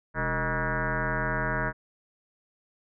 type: tone with frequency modulation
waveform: sine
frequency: 792 Hz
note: G5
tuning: 18 cents sharp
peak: -25 dBFS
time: 0.14-1.73 s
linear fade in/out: 50 ms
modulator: 166 Hz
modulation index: 5.8
effects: none